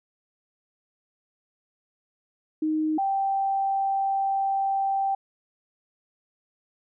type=tone pair in turn; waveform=sine; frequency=311.1 / 782.1 Hz; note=D#4 / G5; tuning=0 / -4 cents; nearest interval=octave + major third; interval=1596 cents; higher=second; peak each=-22 dBFS; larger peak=neither; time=2.62-2.98 / 2.98-5.15 s; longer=second; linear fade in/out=5 ms; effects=none